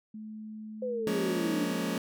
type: tone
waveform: sine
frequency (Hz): 216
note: A3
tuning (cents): -32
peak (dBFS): -39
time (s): 0.14-1.14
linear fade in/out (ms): 5
type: exponential sweep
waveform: sine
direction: down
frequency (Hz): 517 to 271.8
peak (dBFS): -30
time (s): 0.82-1.74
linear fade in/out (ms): 5
type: chord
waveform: sawtooth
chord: Bb minor seventh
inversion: second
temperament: just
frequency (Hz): 174.81 / 209.8 / 233.1 / 279.7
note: F3 / Ab3 / Bb3 / Db4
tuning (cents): +2 / +18 / 0 / +16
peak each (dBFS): -31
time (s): 1.07-1.98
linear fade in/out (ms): 2
effects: none